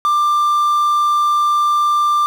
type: tone with quantisation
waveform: triangle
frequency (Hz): 1187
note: D6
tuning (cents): +18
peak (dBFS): -10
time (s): 0.05-2.26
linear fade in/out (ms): 0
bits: 6
effects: none